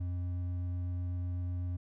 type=tone with hard clipping; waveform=triangle; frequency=89.2 Hz; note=F2; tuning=37 cents sharp; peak=-34 dBFS; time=0-1.77 s; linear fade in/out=10 ms; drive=8 dB; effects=none